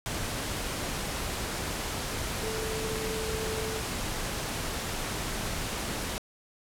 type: tone in noise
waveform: sine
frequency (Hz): 440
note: A4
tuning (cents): 0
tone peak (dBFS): -34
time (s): 2.43-3.81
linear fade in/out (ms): 0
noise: pink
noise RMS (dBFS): -33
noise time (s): 0.06-6.18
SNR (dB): -4
effects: low-pass 12000 Hz 12 dB/octave